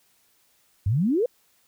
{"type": "exponential sweep", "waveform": "sine", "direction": "up", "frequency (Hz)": [89.6, 523.3], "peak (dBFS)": -19, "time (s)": [0.86, 1.26], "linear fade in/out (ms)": 5, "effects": ["white hiss -64 dBFS RMS until 1.67 s"]}